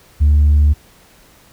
triangle tone with tanh clipping, 73.9 Hz, D2, 11 cents sharp, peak -8 dBFS, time 0.2-0.74 s, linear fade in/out 20 ms, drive 6 dB, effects pink hiss -48 dBFS RMS until 1.52 s

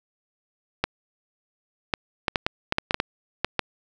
clicks, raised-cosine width 0.3 ms, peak -5 dBFS, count 12, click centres 0.84 / 1.938 / 2.282 / 2.358 / 2.465 / 2.724 / 2.784 / 2.909 / 2.944 / 3.001 / 3.446 / 3.593 s, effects none

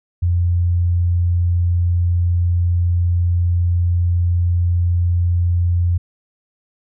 sine tone, 87.31 Hz, F2, in tune, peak -13 dBFS, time 0.22-5.98 s, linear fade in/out 10 ms, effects none

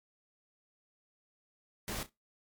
pink noise with echo, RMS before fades -38 dBFS, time 1.88-2.03 s, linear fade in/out 0 ms, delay 32 ms, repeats 2, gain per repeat -14 dB, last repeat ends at 2.094 s, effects noise-tail reverb RT60 0.2 s tail -21 dB re dry + MP3 96 kbps

